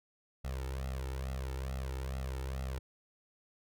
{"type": "tone with flanger", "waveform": "sawtooth", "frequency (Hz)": 65.7, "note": "C2", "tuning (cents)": 8, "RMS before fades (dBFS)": -38, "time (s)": [0.44, 2.79], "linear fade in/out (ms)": 10, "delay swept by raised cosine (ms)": [1.5, 2.27], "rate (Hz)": 2.3, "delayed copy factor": 1, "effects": []}